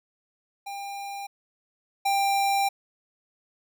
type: tone pair in turn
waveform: square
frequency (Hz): 799 / 791.6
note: G5 / G5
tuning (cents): +33 / +17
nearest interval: unison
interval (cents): 16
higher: first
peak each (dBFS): -34 / -22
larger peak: second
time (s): 0.66-1.27 / 2.05-2.69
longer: second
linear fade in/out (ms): 10
effects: none